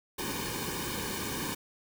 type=noise with comb filter; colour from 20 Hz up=pink; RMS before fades=-35 dBFS; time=0.18-1.55 s; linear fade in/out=10 ms; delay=1.5 ms; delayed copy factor=-0.95; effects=none